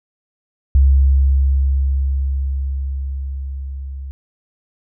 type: tone with level ramp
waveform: sine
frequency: 67.8 Hz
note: C#2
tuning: 38 cents flat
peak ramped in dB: -7 to -26 dBFS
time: 0.75-4.11 s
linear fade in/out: 0 ms
effects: none